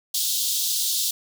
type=high-pass noise; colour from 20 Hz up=pink; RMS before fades=-24 dBFS; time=0.14-1.11 s; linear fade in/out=5 ms; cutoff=3400 Hz; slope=48 dB/octave; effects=none